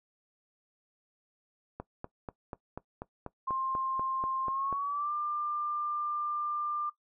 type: click train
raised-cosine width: 1 ms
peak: -24 dBFS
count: 13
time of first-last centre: 1.8-4.727 s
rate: 4.1 Hz
type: tone with pitch glide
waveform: sine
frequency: 1057 to 1193.3 Hz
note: C6 to D6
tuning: +17 to +27 cents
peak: -30 dBFS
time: 3.47-6.9 s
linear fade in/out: 10 ms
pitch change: +210 cents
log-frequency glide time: 4.46-5.13 s
effects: noise-tail reverb RT60 0.1 s tail -19 dB re dry